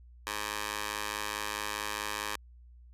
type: tone with high-pass filter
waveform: 15% pulse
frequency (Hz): 104.7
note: G#2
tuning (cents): +15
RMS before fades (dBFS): -36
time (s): 0.27-2.36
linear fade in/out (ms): 0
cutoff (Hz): 1000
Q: 0.76
effects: added 60 Hz sine -51 dBFS peak until 2.93 s + resampled to 32000 Hz